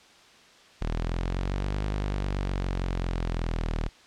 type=linear two-way sweep; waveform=sawtooth; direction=up then down; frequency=38.75 to 51.2 to 38.75 Hz; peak=-23 dBFS; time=0.81-3.89 s; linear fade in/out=10 ms; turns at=1.84 s; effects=white hiss -54 dBFS RMS until 4.06 s + low-pass 5000 Hz 12 dB/octave